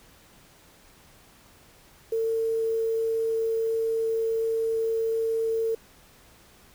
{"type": "tone with quantisation", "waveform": "sine", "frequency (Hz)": 450.7, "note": "A4", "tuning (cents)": 42, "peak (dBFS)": -23, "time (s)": [2.12, 5.75], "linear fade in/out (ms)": 5, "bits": 8, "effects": ["pink hiss -55 dBFS RMS until 6.74 s"]}